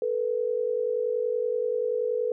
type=tone pair together; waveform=sine; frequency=440 / 490.5 Hz; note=A4 / B4; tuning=0 / -12 cents; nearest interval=major second; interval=188 cents; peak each=-28 / -26 dBFS; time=0.02-2.32 s; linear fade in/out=2 ms; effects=none